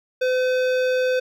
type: tone with hard clipping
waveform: sine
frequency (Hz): 509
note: C5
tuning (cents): -48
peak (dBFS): -20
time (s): 0.21-1.2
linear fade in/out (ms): 10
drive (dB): 15
effects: none